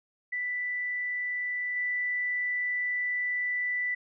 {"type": "tone with level steps", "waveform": "sine", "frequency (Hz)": 1979, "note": "B6", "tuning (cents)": 3, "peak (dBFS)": [-29, -27], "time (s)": [0.32, 3.95], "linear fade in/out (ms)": 10, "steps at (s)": 1.76, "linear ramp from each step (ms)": 5, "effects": []}